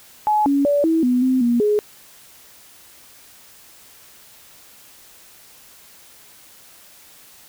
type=tone with pitch steps; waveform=sine; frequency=848 / 280.6 / 576 / 324.6 / 248.6 / 258.4 / 238.5 / 418.5 Hz; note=G#5 / C#4 / D5 / E4 / B3 / C4 / A#3 / G#4; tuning=+36 / +21 / -34 / -27 / +12 / -21 / +40 / +13 cents; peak=-14 dBFS; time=0.27-1.79 s; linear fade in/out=0 ms; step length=190 ms; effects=white hiss -47 dBFS RMS until 7.48 s